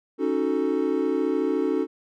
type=chord; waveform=triangle; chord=D# half-diminished seventh; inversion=third; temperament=equal; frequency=277.2 / 311.1 / 370 / 440 Hz; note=C#4 / D#4 / F#4 / A4; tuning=0 / 0 / 0 / 0 cents; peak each=-25 dBFS; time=0.18-1.87 s; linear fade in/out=50 ms; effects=none